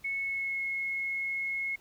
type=tone with pitch glide; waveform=sine; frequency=2200 to 2172 Hz; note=C#7 to C#7; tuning=-14 to -36 cents; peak=-30 dBFS; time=0.04-1.76 s; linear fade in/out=10 ms; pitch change=-22 cents; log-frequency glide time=0.2-0.62 s; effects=pink hiss -61 dBFS RMS until 1.8 s